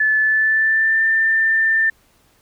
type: tone with pitch glide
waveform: sine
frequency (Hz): 1736 to 1787.9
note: A6 to A6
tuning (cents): -24 to +27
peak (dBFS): -13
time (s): 0-1.9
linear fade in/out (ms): 5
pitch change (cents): +51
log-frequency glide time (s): 0.18-1.04
effects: pink hiss -57 dBFS RMS until 2.41 s